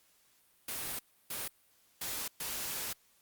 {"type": "noise bursts at uneven times", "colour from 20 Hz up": "white", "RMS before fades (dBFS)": -38, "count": 4, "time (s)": [[0.68, 0.99], [1.3, 1.48], [2.01, 2.28], [2.4, 2.93]], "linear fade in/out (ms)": 5, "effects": ["white hiss -68 dBFS RMS until 3.21 s", "Opus 48 kbps"]}